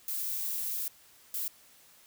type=noise bursts at uneven times; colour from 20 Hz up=violet; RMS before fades=-34 dBFS; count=2; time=0.08-0.88 / 1.34-1.48 s; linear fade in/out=2 ms; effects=white hiss -59 dBFS RMS until 2.06 s